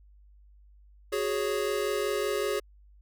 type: chord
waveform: square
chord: F# suspended second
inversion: none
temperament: equal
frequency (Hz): 370 / 415.3 / 554.4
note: F#4 / G#4 / C#5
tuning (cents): 0 / 0 / 0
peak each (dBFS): -34 / -30 / -34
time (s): 1.12-2.6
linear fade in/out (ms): 10
effects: added 50 Hz sine -53 dBFS peak until 3.01 s